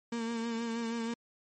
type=tone with vibrato; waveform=35% pulse; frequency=230.6 Hz; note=A#3; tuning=19 cents flat; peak=-31 dBFS; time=0.12-1.14 s; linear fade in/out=5 ms; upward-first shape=sine; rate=6.3 Hz; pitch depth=32 cents each way; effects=MP3 32 kbps